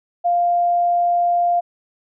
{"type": "tone", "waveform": "sine", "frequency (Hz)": 698.5, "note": "F5", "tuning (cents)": 0, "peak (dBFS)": -14, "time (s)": [0.24, 1.61], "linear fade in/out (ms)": 20, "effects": []}